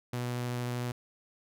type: tone with vibrato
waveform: sawtooth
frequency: 122.4 Hz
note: B2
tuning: 15 cents flat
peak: -28 dBFS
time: 0.13-0.92 s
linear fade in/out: 5 ms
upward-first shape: sine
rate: 13 Hz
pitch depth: 8 cents each way
effects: none